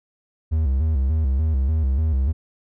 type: tone with vibrato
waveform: triangle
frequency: 72.5 Hz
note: D2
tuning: 22 cents flat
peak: -15 dBFS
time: 0.51-2.33 s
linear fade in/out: 20 ms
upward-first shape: square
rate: 3.4 Hz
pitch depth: 150 cents each way
effects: none